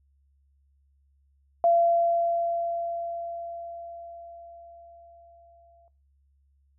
sine tone with exponential decay, 682 Hz, F5, 41 cents flat, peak -17 dBFS, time 1.64-5.88 s, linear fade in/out 1 ms, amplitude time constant 920 ms, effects noise-tail reverb RT60 0.3 s tail -18 dB re dry + added 69 Hz sine -62 dBFS peak until 6.78 s

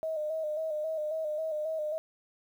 sine tone with vibrato, 622.3 Hz, D#5, in tune, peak -30 dBFS, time 0.03-1.98 s, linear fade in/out 0 ms, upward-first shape square, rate 3.7 Hz, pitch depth 44 cents each way, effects 10-bit

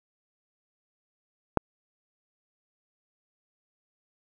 click, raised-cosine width 1 ms, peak -6 dBFS, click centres 1.573 s, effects 8-bit

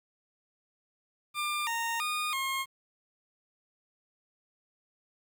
20% pulse tone with pitch steps, 1196 / 924 / 1226 / 1074 Hz, D6 / A#5 / D#6 / C6, +31 / -16 / -26 / +45 cents, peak -25 dBFS, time 1.34-2.66 s, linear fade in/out 50 ms, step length 330 ms, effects 10-bit

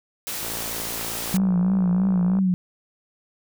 white noise, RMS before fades -30 dBFS, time 0.27-1.37 s, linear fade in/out 0 ms
click train, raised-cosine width 1 ms, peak -21 dBFS, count 112, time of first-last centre 0.43-2.388 s, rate 56.7 Hz
sine tone with vibrato, 185 Hz, F#3, in tune, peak -17 dBFS, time 1.34-2.54 s, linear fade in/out 0 ms, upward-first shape triangle, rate 3.1 Hz, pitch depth 85 cents each way
effects none

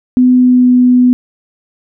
sine tone with pitch glide, 251.5 to 249 Hz, B3 to B3, +32 to +14 cents, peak -4 dBFS, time 0.17-1.13 s, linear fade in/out 0 ms, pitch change -18 cents, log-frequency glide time 0.33-0.7 s, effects none

